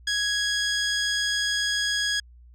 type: tone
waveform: 15% pulse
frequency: 1661.2 Hz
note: G#6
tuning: in tune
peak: -16 dBFS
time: 0.07-2.2 s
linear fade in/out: 5 ms
effects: added 60 Hz sine -47 dBFS peak until 2.54 s + low-pass 8000 Hz 12 dB/octave